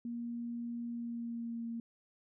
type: tone with pitch glide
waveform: sine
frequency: 236.3 to 231.4 Hz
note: A#3 to A#3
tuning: +24 to -13 cents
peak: -37 dBFS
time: 0.05-1.8 s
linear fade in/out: 2 ms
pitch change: -37 cents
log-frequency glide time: 0.88-1.68 s
effects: none